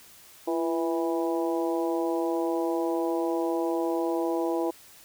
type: harmonic tone with a mistuned harmonic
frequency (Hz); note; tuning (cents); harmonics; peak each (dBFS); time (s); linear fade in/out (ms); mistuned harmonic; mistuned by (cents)
164; E3; -9; 2 / 3 / 4 / 5 / 6; -27 / -31 / -33 / -35 / -37; 0.47-4.71; 10; 2; +48
effects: white hiss -52 dBFS RMS until 5.04 s